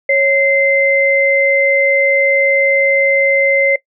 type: tone pair together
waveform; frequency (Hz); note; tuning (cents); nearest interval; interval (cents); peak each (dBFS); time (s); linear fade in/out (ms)
sine; 550.4 / 2075; C#5 / C7; -12 / -15; octave + major seventh; 2297; -12; 0.09-3.76; 5
effects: noise-tail reverb RT60 0.1 s tail -20 dB re dry